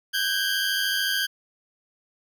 20% pulse tone pair together, 1534.4 / 1628 Hz, G6 / G#6, -37 / -35 cents, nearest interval minor second, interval 102 cents, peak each -21 dBFS, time 0.13-1.27 s, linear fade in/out 20 ms, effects none

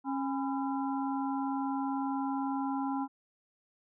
harmonic tone with a mistuned harmonic, 272.4 Hz, C#4, 30 cents flat, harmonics 1 / 3 / 4 / 5, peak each -32 / -36 / -39 / -46 dBFS, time 0.04-3.08 s, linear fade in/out 50 ms, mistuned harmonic 4, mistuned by -140 cents, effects none

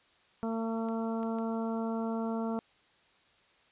harmonic tone, 226 Hz, A3, 47 cents sharp, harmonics 1 / 2 / 3 / 4 / 5 / 6, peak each -32 / -38 / -40 / -43 / -47 / -47 dBFS, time 0.43-2.59 s, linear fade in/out 0 ms
clicks, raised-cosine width 0.3 ms, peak -36 dBFS, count 3, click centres 0.887 / 1.231 / 1.386 s
effects white hiss -65 dBFS RMS until 3.71 s + resampled to 8000 Hz

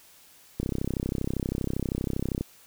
click train, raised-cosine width 3 ms, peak -15 dBFS, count 60, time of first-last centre 0.6-2.41 s, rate 32.6 Hz, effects white hiss -55 dBFS RMS until 2.66 s

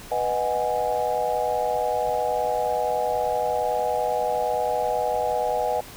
sine chord, G# minor seventh, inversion first, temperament equal, 493.9 / 622.3 / 740 / 830.6 Hz, B4 / D#5 / F#5 / G#5, 0 / 0 / 0 / 0 cents, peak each -27 dBFS, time 0.11-5.81 s, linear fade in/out 10 ms, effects pink hiss -42 dBFS RMS until 5.96 s

